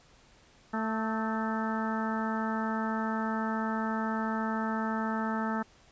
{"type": "harmonic tone with a mistuned harmonic", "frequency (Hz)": 221.5, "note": "A3", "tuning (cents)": 12, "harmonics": [1, 2, 3, 4, 5, 6, 7, 8], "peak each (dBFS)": [-31, -41, -40, -36, -45, -37, -42, -43], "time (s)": [0.73, 5.63], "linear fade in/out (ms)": 10, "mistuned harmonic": 6, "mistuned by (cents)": -32, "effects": ["pink hiss -60 dBFS RMS until 5.91 s", "resampled to 16000 Hz"]}